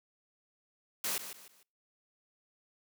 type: noise with echo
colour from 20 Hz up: white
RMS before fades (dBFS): -34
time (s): 1.04-1.18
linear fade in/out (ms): 2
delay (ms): 150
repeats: 3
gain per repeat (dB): -10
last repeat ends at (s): 1.63
effects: noise-tail reverb RT60 0.4 s tail -26 dB re dry + high-pass 150 Hz 12 dB/octave